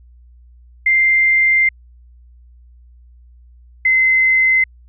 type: tone pair in turn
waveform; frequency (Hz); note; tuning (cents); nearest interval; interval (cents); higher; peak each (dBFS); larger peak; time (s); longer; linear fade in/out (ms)
sine; 2093 / 2058; C7 / C7; 0 / -29; unison; 29; first; -10; neither; 0.86-1.69 / 3.85-4.64; first; 5
effects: added 60 Hz sine -42 dBFS peak until 4.88 s